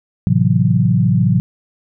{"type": "chord", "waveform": "sine", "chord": "F# half-diminished seventh", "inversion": "first", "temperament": "equal", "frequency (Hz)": [110, 130.81, 164.81, 185], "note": ["A2", "C3", "E3", "F#3"], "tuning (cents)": [0, 0, 0, 0], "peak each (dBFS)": -16, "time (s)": [0.27, 1.4], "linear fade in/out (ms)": 0, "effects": []}